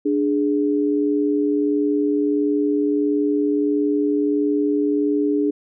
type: tone pair together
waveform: sine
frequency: 293.8 / 415.3 Hz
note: D4 / G#4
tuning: +1 / 0 cents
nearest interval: tritone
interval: 599 cents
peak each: -18 / -21 dBFS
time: 0.05-5.51 s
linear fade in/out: 10 ms
effects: none